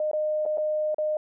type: tone with dropouts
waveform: sine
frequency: 612 Hz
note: D#5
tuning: 29 cents flat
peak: -23 dBFS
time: 0-1.17 s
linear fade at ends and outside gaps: 2 ms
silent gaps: 0.114-0.132 / 0.454-0.461 / 0.574-0.581 / 0.945-0.983 s
effects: none